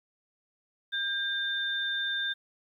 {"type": "tone pair together", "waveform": "sine", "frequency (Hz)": [1600, 3592], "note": ["G6", "A7"], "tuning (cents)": [35, 35], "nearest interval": "octave + major second", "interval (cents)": 1400, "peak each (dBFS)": [-31, -31], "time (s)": [0.92, 2.34], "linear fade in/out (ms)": 20, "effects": ["11-bit"]}